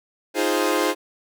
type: chord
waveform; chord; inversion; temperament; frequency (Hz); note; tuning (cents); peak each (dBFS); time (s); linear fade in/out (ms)
sawtooth; F minor seventh; third; equal; 311.1 / 349.2 / 415.3 / 523.3; Eb4 / F4 / Ab4 / C5; 0 / 0 / 0 / 0; -21; 0.34-0.95; 50
effects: none